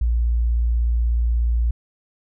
sine tone, 58.27 Hz, A#1, in tune, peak -16 dBFS, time 0.01-1.71 s, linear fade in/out 5 ms, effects none

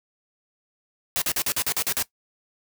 white noise bursts, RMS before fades -24 dBFS, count 9, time 1.16-2.025 s, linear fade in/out 0 ms, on 57 ms, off 44 ms, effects noise-tail reverb RT60 0.1 s tail -18 dB re dry

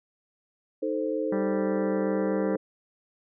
sine chord, A diminished, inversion second, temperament equal, 311.1 / 440 / 523.3 Hz, Eb4 / A4 / C5, 0 / 0 / 0 cents, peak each -30 dBFS, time 0.82-2.57 s, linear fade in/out 10 ms
harmonic tone, 196 Hz, G3, in tune, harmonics 1 / 2 / 3 / 4 / 5 / 6 / 7 / 8 / 9 / 10, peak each -29 / -35 / -39 / -41 / -43 / -45 / -46 / -47 / -48 / -49 dBFS, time 1.32-2.56 s, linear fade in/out 5 ms
effects none

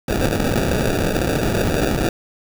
white noise with sample-and-hold, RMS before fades -19 dBFS, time 0.08-2.09 s, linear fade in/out 2 ms, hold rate 1050 Hz, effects none

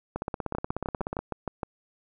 two click trains, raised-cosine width 1 ms, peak -16 / -16 dBFS, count 8 / 18, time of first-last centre 0.55-1.632 / 0.16-1.19 s, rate 6.47 / 16.5 Hz, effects none

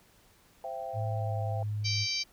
sine chord, C major, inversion none, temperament equal with one note detuned, 523.3 / 671.9 / 784 Hz, C5 / E5 / G5, 0 / +33 / 0 cents, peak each -41 / -38 / -39 dBFS, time 0.64-1.63 s, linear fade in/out 2 ms
sine tone with pitch glide, 107.8 to 105.03 Hz, A2 to G#2, -35 to +20 cents, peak -30 dBFS, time 0.93-2.07 s, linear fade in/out 50 ms, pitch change -45 cents, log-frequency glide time 1.1-1.37 s
harmonic tone, 777 Hz, G5, 16 cents flat, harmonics 3 / 4 / 5 / 6 / 7 / 8, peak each -37 / -41 / -41 / -32 / -38 / -40 dBFS, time 1.84-2.24 s, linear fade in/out 20 ms
effects pink hiss -62 dBFS RMS until 2.32 s

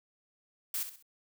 blue noise with echo, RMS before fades -34 dBFS, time 0.74-0.83 s, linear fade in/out 2 ms, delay 65 ms, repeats 3, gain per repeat -9 dB, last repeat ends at 1.025 s, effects none

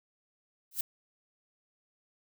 violet noise with exponential growth, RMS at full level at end -25 dBFS, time 0.71-0.81 s, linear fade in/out 5 ms, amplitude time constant 21 ms, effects none

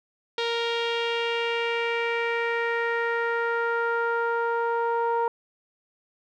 sawtooth tone with low-pass filter sweep, 466.2 Hz, A#4, in tune, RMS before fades -26 dBFS, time 0.38-5.28 s, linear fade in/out 2 ms, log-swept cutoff 3700 to 1000 Hz, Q 3.1, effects none

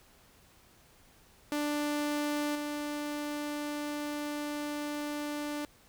sawtooth tone with level steps, 294.7 Hz, D4, 6 cents sharp, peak -26 / -30 dBFS, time 1.52-5.65 s, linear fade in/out 0 ms, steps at 2.55 s, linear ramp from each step 5 ms, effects pink hiss -61 dBFS RMS until 5.88 s

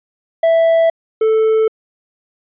triangle tone pair in turn, 659.3 / 440 Hz, E5 / A4, 0 / 0 cents, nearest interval perfect fifth, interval 700 cents, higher first, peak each -7 / -8 dBFS, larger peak first, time 0.43-0.9 / 1.21-1.68 s, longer neither, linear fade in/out 5 ms, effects resampled to 8000 Hz

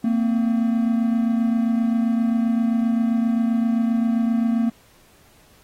triangle tone pair together, 227.8 / 255.4 Hz, A#3 / C4, -40 / -42 cents, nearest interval major second, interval 198 cents, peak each -16 / -23 dBFS, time 0.04-4.7 s, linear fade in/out 5 ms, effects pink hiss -55 dBFS RMS until 5.63 s + AAC 48 kbps

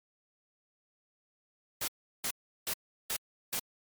white noise bursts, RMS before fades -33 dBFS, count 5, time 1.81-3.595 s, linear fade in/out 5 ms, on 69 ms, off 360 ms, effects MP3 96 kbps

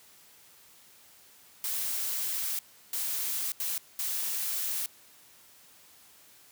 blue noise bursts at uneven times, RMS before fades -32 dBFS, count 4, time 1.64-2.59 / 2.93-3.52 / 3.6-3.78 / 3.99-4.86 s, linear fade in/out 2 ms, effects white hiss -57 dBFS RMS until 6.51 s + high-pass 60 Hz 12 dB/octave

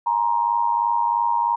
sine tone with amplitude modulation, 941 Hz, A#5, 16 cents sharp, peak -14 dBFS, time 0.06-1.56 s, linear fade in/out 10 ms, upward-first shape sine, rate 103 Hz, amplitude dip 75%, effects none

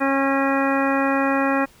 harmonic tone, 273 Hz, C#4, 26 cents flat, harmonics 1 / 2 / 3 / 4 / 5 / 6 / 7 / 9, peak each -21 / -24 / -26 / -27 / -28 / -29 / -29 / -31 dBFS, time 0-1.66 s, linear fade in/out 20 ms, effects pink hiss -52 dBFS RMS until 1.8 s

